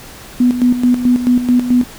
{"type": "tone with tremolo", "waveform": "sine", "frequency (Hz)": 246.9, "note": "B3", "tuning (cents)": 0, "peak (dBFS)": -7, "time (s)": [0.4, 1.84], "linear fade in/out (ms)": 5, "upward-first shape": "square", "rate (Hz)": 4.6, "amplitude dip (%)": 65, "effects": ["pink hiss -35 dBFS RMS until 1.98 s"]}